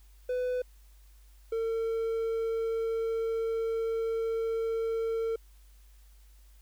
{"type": "tone pair in turn", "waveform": "triangle", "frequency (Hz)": [500, 452.6], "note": ["B4", "A4"], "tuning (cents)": [21, 49], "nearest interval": "major second", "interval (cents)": 172, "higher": "first", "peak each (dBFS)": -26, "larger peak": "neither", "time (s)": [[0.29, 0.62], [1.52, 5.36]], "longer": "second", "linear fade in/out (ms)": 5, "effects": ["added 50 Hz sine -53 dBFS peak until 6.61 s", "white hiss -66 dBFS RMS until 6.61 s"]}